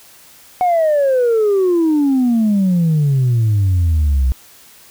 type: exponential sweep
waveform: sine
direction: down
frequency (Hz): 740 to 62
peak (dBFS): -9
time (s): 0.61-4.32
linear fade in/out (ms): 0
effects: tanh soft clip ceiling -9 dBFS + white hiss -44 dBFS RMS until 4.9 s